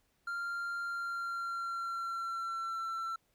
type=tone with pitch glide; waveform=triangle; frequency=1391 to 1344.4 Hz; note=F6 to E6; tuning=-7 to +34 cents; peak=-33 dBFS; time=0.27-3.16 s; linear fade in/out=5 ms; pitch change=-59 cents; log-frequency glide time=0.82-2.83 s; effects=pink hiss -75 dBFS RMS until 3.34 s

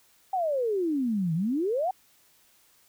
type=exponential two-way sweep; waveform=sine; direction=down then up; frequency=784 to 155.56 to 784 Hz; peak=-24 dBFS; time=0.33-1.91 s; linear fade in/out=5 ms; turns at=1.34 s; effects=white hiss -62 dBFS RMS until 2.88 s

